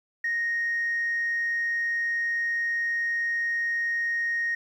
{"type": "tone", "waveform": "sine", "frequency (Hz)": 1864.7, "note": "A#6", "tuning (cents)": 0, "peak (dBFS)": -23, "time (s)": [0.24, 4.55], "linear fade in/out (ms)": 5, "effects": ["tanh soft clip ceiling -21 dBFS", "10-bit"]}